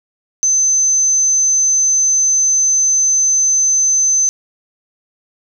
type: tone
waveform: sine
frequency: 6150 Hz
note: G8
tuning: 34 cents flat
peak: -10 dBFS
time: 0.43-4.29 s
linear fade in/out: 0 ms
effects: none